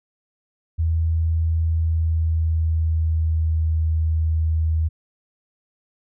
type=tone with pitch glide; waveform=sine; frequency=81.4 to 79.82 Hz; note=E2 to D#2; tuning=-21 to +45 cents; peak=-17 dBFS; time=0.78-4.89 s; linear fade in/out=20 ms; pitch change=-34 cents; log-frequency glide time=1.62-3.63 s; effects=none